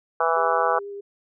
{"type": "harmonic tone", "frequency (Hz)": 164.81, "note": "E3", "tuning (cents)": 0, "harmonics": [3, 4, 5, 6, 7, 8, 9], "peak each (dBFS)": [-25, -26, -25, -28, -25, -27, -30], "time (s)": [0.2, 0.79], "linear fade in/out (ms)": 5}
{"type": "tone with vibrato", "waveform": "sine", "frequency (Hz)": 402.9, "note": "G4", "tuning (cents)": 48, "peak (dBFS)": -32, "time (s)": [0.36, 1.01], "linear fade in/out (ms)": 10, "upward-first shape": "sine", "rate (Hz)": 8.1, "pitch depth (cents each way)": 10}
{"effects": []}